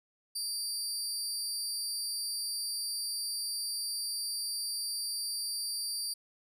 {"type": "tone with amplitude modulation", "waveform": "25% pulse", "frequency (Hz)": 4700, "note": "D8", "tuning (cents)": 1, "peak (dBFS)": -26, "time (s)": [0.35, 6.14], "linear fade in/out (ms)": 10, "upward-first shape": "sine", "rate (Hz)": 243, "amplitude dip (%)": 60, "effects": []}